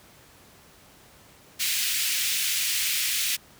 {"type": "high-pass noise", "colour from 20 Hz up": "pink", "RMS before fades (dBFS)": -26, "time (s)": [1.59, 3.37], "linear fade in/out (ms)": 20, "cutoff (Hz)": 2200, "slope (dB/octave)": 24, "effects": ["pink hiss -53 dBFS RMS until 3.59 s", "high-pass 60 Hz 12 dB/octave"]}